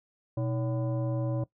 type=tone with frequency modulation; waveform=sine; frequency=123.47 Hz; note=B2; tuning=in tune; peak=-27 dBFS; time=0.37-1.44 s; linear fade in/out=5 ms; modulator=441 Hz; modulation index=0.85; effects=noise-tail reverb RT60 0.1 s tail -18 dB re dry